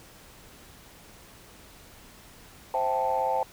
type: chord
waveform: sine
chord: A minor seventh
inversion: first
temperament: equal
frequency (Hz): 523.3 / 659.3 / 784 / 880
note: C5 / E5 / G5 / A5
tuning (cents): 0 / 0 / 0 / 0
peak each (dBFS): -29 / -32 / -28 / -27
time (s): 2.74-3.43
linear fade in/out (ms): 2
effects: tanh soft clip ceiling -16 dBFS + pink hiss -51 dBFS RMS until 3.52 s